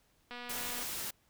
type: click train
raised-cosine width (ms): 0.3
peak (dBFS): -29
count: 127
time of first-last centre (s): 0.31-0.829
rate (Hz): 243
type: noise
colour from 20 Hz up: white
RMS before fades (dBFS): -39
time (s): 0.49-1.11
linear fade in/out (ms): 10
effects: pink hiss -71 dBFS RMS until 1.29 s

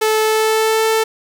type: tone with pitch glide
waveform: sawtooth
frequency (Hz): 435.3 to 442.9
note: A4 to A4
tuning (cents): -19 to +11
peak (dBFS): -9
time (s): 0.01-1.04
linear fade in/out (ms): 10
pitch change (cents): +30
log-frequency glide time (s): 0.21-0.86
effects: 7-bit

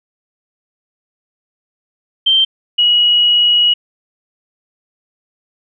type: tone pair in turn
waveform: sine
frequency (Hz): 3136 / 2909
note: G7 / F#7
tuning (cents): 0 / -30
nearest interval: minor second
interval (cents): 130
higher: first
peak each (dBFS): -8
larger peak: neither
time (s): 2.26-2.45 / 2.78-3.74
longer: second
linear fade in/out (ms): 10
effects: none

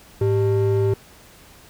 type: ring-modulated tone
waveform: triangle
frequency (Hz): 248.9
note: B3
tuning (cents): +14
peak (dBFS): -11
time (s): 0.21-0.94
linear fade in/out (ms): 5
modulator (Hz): 142
effects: pink hiss -48 dBFS RMS until 1.69 s

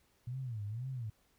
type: tone with vibrato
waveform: sine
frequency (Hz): 116.54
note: A#2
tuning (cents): 0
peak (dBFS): -37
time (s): 0.27-1.1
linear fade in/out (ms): 5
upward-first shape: sine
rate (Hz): 2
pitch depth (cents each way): 230
effects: pink hiss -72 dBFS RMS until 1.38 s

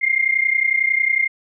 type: tone pair together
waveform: sine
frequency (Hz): 2100 / 2131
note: C7 / C7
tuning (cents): +6 / +31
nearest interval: unison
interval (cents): 25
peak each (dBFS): -18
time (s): 0.01-1.28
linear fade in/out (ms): 20
effects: none

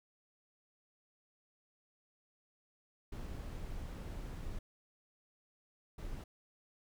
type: noise bursts at uneven times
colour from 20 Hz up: brown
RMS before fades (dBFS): -43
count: 2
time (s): 3.12-4.59 / 5.98-6.24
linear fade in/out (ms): 5
effects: none

